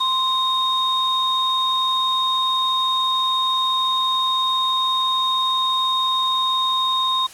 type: tone pair together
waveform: sine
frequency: 1043 / 3717 Hz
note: C6 / A#7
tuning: -6 / -6 cents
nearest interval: octave + minor seventh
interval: 2200 cents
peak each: -20 dBFS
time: 0-7.27 s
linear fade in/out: 10 ms
effects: white hiss -41 dBFS RMS until 7.33 s + low-pass 10000 Hz 12 dB/octave